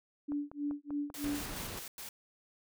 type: tone with tremolo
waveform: sine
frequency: 290 Hz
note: D4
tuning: 22 cents flat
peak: -31 dBFS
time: 0.28-1.52 s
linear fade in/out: 10 ms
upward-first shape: sine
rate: 3.2 Hz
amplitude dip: 100%
type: click train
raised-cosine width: 1 ms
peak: -33 dBFS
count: 7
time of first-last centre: 0.32-1.492 s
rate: 5.12 Hz
type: noise bursts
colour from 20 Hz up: white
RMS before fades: -45 dBFS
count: 5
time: 1.14-2.09 s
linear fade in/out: 2 ms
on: 110 ms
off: 100 ms
type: noise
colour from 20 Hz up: pink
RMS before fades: -42 dBFS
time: 1.24-1.79 s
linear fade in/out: 2 ms
effects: none